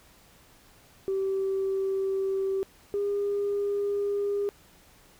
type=tone pair in turn; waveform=sine; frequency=386.7 / 405 Hz; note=G4 / G#4; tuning=-24 / -43 cents; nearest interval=minor second; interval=81 cents; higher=second; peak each=-24 dBFS; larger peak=neither; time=1.08-2.63 / 2.94-4.49 s; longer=neither; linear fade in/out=0 ms; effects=tanh soft clip ceiling -21 dBFS + pink hiss -57 dBFS RMS until 5.19 s